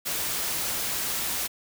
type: noise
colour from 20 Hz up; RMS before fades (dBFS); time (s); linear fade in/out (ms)
white; -29; 0.05-1.48; 20
effects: none